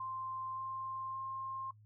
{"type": "tone with pitch steps", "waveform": "sine", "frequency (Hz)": [1046.5, 1054.4, 1062.3], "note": ["C6", "C6", "C6"], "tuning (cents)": [0, 13, 26], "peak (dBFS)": -39, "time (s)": [0, 1.71], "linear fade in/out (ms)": 5, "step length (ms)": 570, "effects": ["noise-tail reverb RT60 0.1 s tail -20 dB re dry", "added 106 Hz sine -58 dBFS peak until 1.85 s"]}